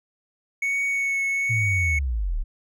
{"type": "tone with vibrato", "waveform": "triangle", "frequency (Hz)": 2217, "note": "C#7", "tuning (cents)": 0, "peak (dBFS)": -20, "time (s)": [0.62, 1.99], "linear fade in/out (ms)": 5, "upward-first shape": "triangle", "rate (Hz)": 1.2, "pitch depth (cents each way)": 16}
{"type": "linear sweep", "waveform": "sine", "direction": "down", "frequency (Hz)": [117.8, 30.29], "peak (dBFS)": -22, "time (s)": [1.49, 2.44], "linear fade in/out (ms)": 20}
{"effects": []}